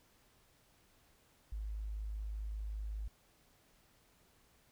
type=tone; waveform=sine; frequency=52.6 Hz; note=G#1; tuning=23 cents sharp; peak=-38 dBFS; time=1.52-3.08 s; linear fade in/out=5 ms; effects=pink hiss -69 dBFS RMS until 4.71 s